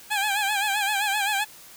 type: tone with vibrato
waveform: 15% pulse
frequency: 818 Hz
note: G#5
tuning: 26 cents flat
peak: -16 dBFS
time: 0.1-1.45 s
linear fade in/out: 20 ms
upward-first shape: sine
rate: 7.7 Hz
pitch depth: 84 cents each way
effects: white hiss -47 dBFS RMS until 1.76 s